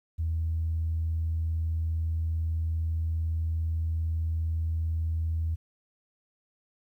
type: tone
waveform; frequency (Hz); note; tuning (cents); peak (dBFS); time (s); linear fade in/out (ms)
sine; 81.2; E2; -26; -25; 0.18-5.56; 20
effects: tanh soft clip ceiling -21 dBFS + 11-bit